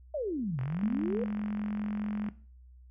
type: exponential two-way sweep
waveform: sine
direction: down then up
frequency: 642 to 123.47 to 506 Hz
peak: -30 dBFS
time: 0.14-1.24 s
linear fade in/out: 5 ms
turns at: 0.61 s
type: click train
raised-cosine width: 0.5 ms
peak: -29 dBFS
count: 77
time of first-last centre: 0.59-2.286 s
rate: 44.8 Hz
type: tone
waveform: sine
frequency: 209.6 Hz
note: G#3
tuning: 16 cents sharp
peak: -30 dBFS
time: 0.83-2.29 s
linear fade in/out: 2 ms
effects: noise-tail reverb RT60 0.4 s tail -17 dB re dry + added 62 Hz sine -51 dBFS peak until 2.9 s